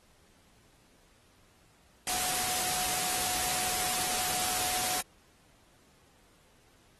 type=tone in noise; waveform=sine; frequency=734 Hz; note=F#5; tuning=14 cents flat; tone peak=-39 dBFS; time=2.07-5.01 s; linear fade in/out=2 ms; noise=white; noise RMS=-31 dBFS; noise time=2.07-5.01 s; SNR=-11 dB; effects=pink hiss -64 dBFS RMS until 6.99 s + AAC 32 kbps